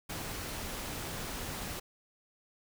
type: noise with amplitude modulation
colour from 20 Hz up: pink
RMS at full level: -38 dBFS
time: 0.09-1.8 s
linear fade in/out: 10 ms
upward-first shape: sine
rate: 212 Hz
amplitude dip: 30%
effects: none